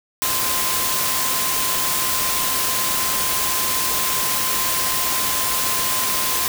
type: tone in noise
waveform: sine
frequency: 1039 Hz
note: C6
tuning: 12 cents flat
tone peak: -28 dBFS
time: 0.22-6.48 s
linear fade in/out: 0 ms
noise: white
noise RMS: -21 dBFS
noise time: 0.22-6.48 s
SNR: -10 dB
effects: none